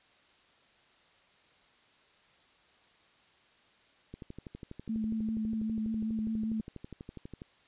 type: click train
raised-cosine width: 3 ms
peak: -30 dBFS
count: 41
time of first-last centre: 4.14-7.419 s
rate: 12.2 Hz
type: tone with vibrato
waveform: sine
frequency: 220 Hz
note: A3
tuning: in tune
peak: -30 dBFS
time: 4.89-6.61 s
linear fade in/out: 5 ms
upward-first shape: sine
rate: 5.1 Hz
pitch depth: 22 cents each way
effects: white hiss -64 dBFS RMS until 7.67 s + resampled to 8000 Hz